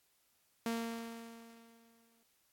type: tone with exponential decay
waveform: sawtooth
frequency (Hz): 230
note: A#3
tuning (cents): -23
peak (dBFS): -29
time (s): 0.66-2.23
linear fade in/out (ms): 2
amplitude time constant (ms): 340
effects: white hiss -74 dBFS RMS until 2.52 s + AAC 64 kbps